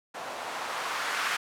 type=noise with low-pass filter sweep; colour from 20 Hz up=violet; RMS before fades=-33 dBFS; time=0.14-1.37 s; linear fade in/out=10 ms; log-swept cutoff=680 to 1500 Hz; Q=1.4; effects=none